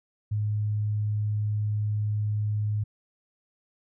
sine tone, 105.4 Hz, G#2, 26 cents sharp, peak -24 dBFS, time 0.31-2.84 s, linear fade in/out 10 ms, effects none

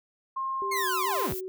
sine tone with pitch glide, 1065 to 1037.1 Hz, C6 to C6, +30 to -16 cents, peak -28 dBFS, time 0.36-1.27 s, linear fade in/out 10 ms, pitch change -46 cents, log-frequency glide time 0.6-0.88 s
sine tone with vibrato, 383.6 Hz, G4, 37 cents flat, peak -33 dBFS, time 0.62-1.48 s, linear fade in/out 0 ms, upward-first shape square, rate 2.3 Hz, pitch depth 42 cents each way
sawtooth linear sweep, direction down, 2199 to 34.65 Hz, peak -26 dBFS, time 0.71-1.34 s, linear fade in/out 10 ms
violet noise, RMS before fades -37 dBFS, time 0.75-1.41 s, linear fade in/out 20 ms
effects none

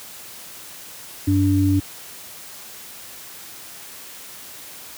sine tone pair together, 96.54 / 290 Hz, G2 / D4, -26 / -22 cents, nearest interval octave + perfect fifth, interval 1904 cents, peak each -17 dBFS, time 1.27-1.8 s, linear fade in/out 10 ms, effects white hiss -39 dBFS RMS until 4.97 s + high-pass 60 Hz 12 dB/octave

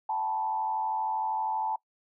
sine tone with frequency modulation, 874 Hz, A5, 12 cents flat, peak -27 dBFS, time 0.09-1.76 s, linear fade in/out 5 ms, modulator 92.7 Hz, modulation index 0.83, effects noise-tail reverb RT60 0.1 s tail -22 dB re dry

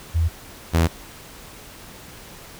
sine / sawtooth tone pair in turn, 82.41 / 82.81 Hz, E2 / E2, 0 / +8 cents, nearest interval unison, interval 8 cents, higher second, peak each -16 / -11 dBFS, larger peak second, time 0.14-0.29 / 0.73-0.88 s, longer neither, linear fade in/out 20 ms, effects pink hiss -42 dBFS RMS until 2.59 s

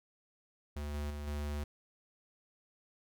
square tone with level steps, 73.42 Hz, D2, in tune, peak -38 / -36 / -40 / -36 dBFS, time 0.76-1.64 s, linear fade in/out 5 ms, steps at 0.94 / 1.1 / 1.27 s, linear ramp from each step 5 ms, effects none

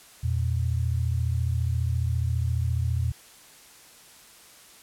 sine tone pair together, 83.6 / 118.23 Hz, E2 / A#2, +25 / +25 cents, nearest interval tritone, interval 600 cents, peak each -25 / -26 dBFS, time 0.23-3.12 s, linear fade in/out 10 ms, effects white hiss -51 dBFS RMS until 4.82 s + low-pass 12000 Hz 12 dB/octave

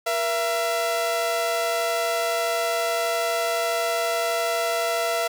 sawtooth tone pair together, 475.2 / 672 Hz, A#4 / E5, +33 / +33 cents, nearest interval tritone, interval 600 cents, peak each -25 / -19 dBFS, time 0.06-5.28 s, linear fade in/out 10 ms, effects none

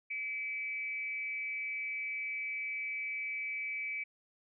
sine tone with frequency modulation, 2300 Hz, D7, 37 cents flat, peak -35 dBFS, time 0.1-4.04 s, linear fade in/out 10 ms, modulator 226 Hz, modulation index 0.41, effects none

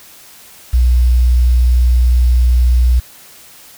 sine tone with quantisation, 61.2 Hz, B1, 15 cents flat, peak -7 dBFS, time 0.73-3 s, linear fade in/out 10 ms, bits 6, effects white hiss -40 dBFS RMS until 3.77 s

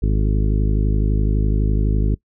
harmonic tone with a mistuned harmonic, 51.91 Hz, G#1, in tune, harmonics 1 / 2 / 3 / 4 / 5 / 6 / 7 / 8, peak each -16 / -22 / -26 / -28 / -30 / -32 / -33 / -34 dBFS, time 0.02-2.15 s, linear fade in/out 10 ms, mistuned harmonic 8, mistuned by +67 cents, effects noise-tail reverb RT60 0.1 s tail -22 dB re dry

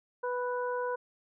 harmonic tone, 493.9 Hz, B4, in tune, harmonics 1 / 2 / 3, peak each -32 / -35 / -40 dBFS, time 0.23-0.96 s, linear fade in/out 10 ms, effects none

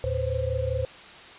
sine tone cluster, 78.1 / 112.2 / 506 / 531 Hz, D#2 / A2 / B4 / C5, +7 / +34 / +42 / +25 cents, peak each -30 dBFS, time 0.04-0.85 s, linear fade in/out 0 ms, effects white hiss -45 dBFS RMS until 1.38 s + resampled to 8000 Hz

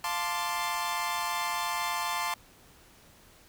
sawtooth chord, D minor seventh, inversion first, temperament equal, 698.5 / 880 / 1046.5 / 1174.7 Hz, F5 / A5 / C6 / D6, 0 / 0 / 0 / 0 cents, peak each -35 / -30 / -29 / -34 dBFS, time 0.04-2.34 s, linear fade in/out 2 ms, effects pink hiss -57 dBFS RMS until 3.48 s

